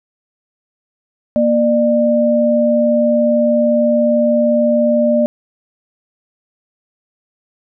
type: tone pair together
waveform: sine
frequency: 235.6 / 598.1 Hz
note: A#3 / D5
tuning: +19 / +31 cents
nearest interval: octave + major third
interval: 1612 cents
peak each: -14 / -12 dBFS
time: 1.36-5.26 s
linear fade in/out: 0 ms
effects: none